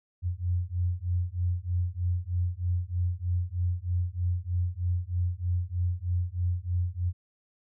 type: beating tone pair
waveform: sine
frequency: 87.31 / 90.51 Hz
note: F2 / F#2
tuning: 0 / -38 cents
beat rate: 3.2 Hz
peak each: -29 dBFS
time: 0.22-7.13 s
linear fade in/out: 50 ms
effects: none